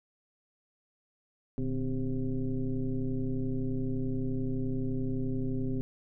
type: tone with frequency modulation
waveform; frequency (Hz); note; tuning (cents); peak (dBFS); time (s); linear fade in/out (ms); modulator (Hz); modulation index
sine; 121.2; B2; -32; -28; 1.58-5.81; 0; 137; 1.6
effects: none